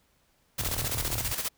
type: noise with tremolo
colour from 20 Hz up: white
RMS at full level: -30 dBFS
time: 0.58-1.49 s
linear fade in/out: 10 ms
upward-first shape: square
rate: 15 Hz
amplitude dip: 60%
type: low-pass noise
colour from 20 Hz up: white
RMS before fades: -36 dBFS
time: 0.58-1.34 s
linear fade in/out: 20 ms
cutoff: 140 Hz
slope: 96 dB/octave
type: click train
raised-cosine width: 1 ms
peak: -24 dBFS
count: 24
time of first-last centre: 0.61-1.207 s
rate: 38.5 Hz
effects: pink hiss -68 dBFS RMS until 1.57 s